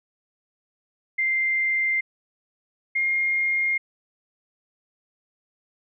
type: tone pair in turn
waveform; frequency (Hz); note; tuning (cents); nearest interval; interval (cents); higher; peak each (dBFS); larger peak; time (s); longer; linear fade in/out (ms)
sine; 2093 / 2128; C7 / C7; 0 / +29; unison; 29; second; -20; neither; 1.18-2.01 / 2.95-3.78; neither; 10
effects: none